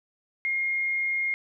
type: tone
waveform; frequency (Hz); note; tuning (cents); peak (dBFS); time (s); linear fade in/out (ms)
sine; 2136; C7; +35; -24; 0.45-1.34; 0
effects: none